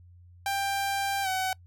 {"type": "tone with pitch glide", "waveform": "sawtooth", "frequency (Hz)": [791, 753.5], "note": ["G5", "F#5"], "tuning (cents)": [15, 31], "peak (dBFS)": -23, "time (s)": [0.46, 1.53], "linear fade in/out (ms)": 2, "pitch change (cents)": -84, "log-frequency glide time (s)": [1.23, 1.28], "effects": ["noise-tail reverb RT60 0.1 s tail -25 dB re dry", "added 88 Hz sine -50 dBFS peak until 1.66 s"]}